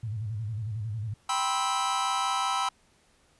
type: tone with vibrato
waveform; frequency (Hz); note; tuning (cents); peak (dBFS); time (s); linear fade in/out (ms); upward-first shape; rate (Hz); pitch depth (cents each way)
sine; 108.3; A2; -27; -30; 0.03-1.14; 5; square; 11; 100
type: chord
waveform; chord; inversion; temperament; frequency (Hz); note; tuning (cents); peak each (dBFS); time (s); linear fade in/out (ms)
45% pulse; C major seventh; second; just; 784.9 / 981.1 / 1046.5 / 1308.1; G5 / B5 / C6 / E6; +2 / -12 / 0 / -14; -32 / -31 / -34 / -30; 1.29-2.69; 5
effects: pink hiss -64 dBFS RMS until 3.39 s + resampled to 24000 Hz